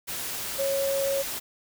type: tone in noise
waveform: sine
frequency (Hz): 550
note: C#5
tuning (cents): -14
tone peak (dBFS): -24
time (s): 0.58-1.23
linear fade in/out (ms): 20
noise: white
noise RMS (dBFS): -33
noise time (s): 0.07-1.4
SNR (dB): +6
effects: none